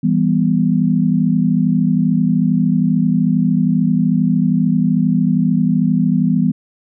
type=chord; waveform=sine; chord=E minor; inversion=none; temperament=just; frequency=164.81 / 197.78 / 247.2 Hz; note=E3 / G3 / B3; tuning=0 / +16 / +2 cents; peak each=-16 dBFS; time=0.03-6.52 s; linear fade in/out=10 ms; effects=none